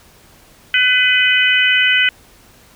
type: harmonic tone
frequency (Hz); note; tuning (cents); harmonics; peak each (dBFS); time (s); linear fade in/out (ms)
502; B4; +28; 3 / 4 / 5 / 6; -16 / -16 / -16 / -16; 0.74-2.09; 2
effects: pink hiss -47 dBFS RMS until 2.75 s